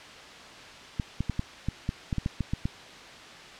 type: clicks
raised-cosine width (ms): 5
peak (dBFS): -15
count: 12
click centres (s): 0.998 / 1.206 / 1.297 / 1.394 / 1.686 / 1.891 / 2.128 / 2.183 / 2.261 / 2.407 / 2.535 / 2.655
effects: white hiss -45 dBFS RMS until 3.59 s + low-pass 4000 Hz 12 dB/octave